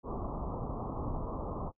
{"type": "low-pass noise", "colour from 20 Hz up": "pink", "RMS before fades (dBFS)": -37, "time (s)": [0.03, 1.72], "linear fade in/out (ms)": 50, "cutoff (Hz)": 1200, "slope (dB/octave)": 96, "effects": ["noise-tail reverb RT60 0.1 s tail -21 dB re dry"]}